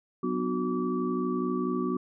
sine tone cluster, 185.5 / 250.1 / 302.1 / 366 / 1153 Hz, F#3 / B3 / D4 / F#4 / D6, +5 / +22 / +49 / -19 / -32 cents, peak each -34 / -30 / -36 / -31 / -36 dBFS, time 0.23-1.97 s, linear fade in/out 5 ms, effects none

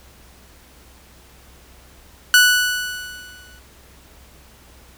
sawtooth tone with exponential decay, 1480 Hz, F#6, in tune, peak -4 dBFS, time 2.34-3.59 s, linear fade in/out 1 ms, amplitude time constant 270 ms, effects added 64 Hz sine -49 dBFS peak until 4.97 s + pink hiss -49 dBFS RMS until 4.97 s

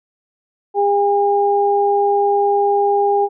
sine tone pair together, 404.5 / 809 Hz, G#4 / G#5, -46 / -46 cents, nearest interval octave, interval 1200 cents, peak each -15 dBFS, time 0.74-3.29 s, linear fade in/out 50 ms, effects none

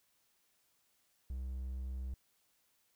triangle tone, 64.3 Hz, C2, 30 cents flat, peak -36 dBFS, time 1.3-2.14 s, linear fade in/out 0 ms, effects white hiss -75 dBFS RMS until 2.95 s

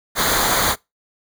pink noise with comb filter, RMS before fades -18 dBFS, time 0.15-0.76 s, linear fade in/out 50 ms, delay 0.37 ms, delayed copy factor -0.7, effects noise-tail reverb RT60 0.2 s tail -23 dB re dry

